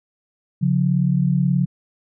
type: tone pair together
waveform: sine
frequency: 139.84 / 178.6 Hz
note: C#3 / F3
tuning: +16 / +39 cents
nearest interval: major third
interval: 423 cents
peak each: -18 dBFS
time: 0.61-1.66 s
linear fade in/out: 20 ms
effects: none